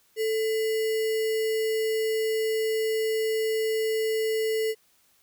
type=tone with sample-and-hold; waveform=sine; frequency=440 Hz; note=A4; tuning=in tune; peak=-23 dBFS; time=0.16-4.75 s; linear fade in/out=50 ms; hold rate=2450 Hz; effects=white hiss -64 dBFS RMS until 5.22 s